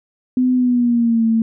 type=tone with pitch glide; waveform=sine; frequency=253.1 to 225.5 Hz; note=B3 to A3; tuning=+43 to +43 cents; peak=-12 dBFS; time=0.37-1.42 s; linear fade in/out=2 ms; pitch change=-200 cents; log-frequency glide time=0.54-1.25 s; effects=none